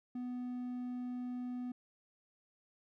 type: tone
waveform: triangle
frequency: 247.9 Hz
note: B3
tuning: 7 cents sharp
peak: -36 dBFS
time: 0.15-1.72 s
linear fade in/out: 5 ms
effects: none